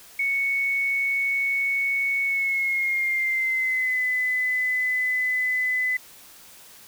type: tone with pitch glide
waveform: sine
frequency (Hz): 2217 to 2010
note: C#7 to B6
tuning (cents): 0 to +30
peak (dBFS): -21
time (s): 0.19-5.97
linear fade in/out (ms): 5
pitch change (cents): -170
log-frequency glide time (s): 2.24-4.03
effects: white hiss -48 dBFS RMS until 6.87 s